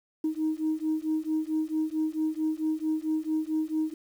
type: beating tone pair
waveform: sine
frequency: 311.1 / 315.6 Hz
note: D#4 / D#4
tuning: 0 / +25 cents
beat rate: 4.5 Hz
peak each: -28 dBFS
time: 0.24-3.94 s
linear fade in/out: 5 ms
effects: tanh soft clip ceiling -20 dBFS + 9-bit